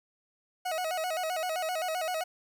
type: tone with vibrato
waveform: 40% pulse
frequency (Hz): 683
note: F5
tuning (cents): -39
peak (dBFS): -29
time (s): 0.65-2.24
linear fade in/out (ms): 10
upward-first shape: square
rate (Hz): 7.7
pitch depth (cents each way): 120
effects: 11-bit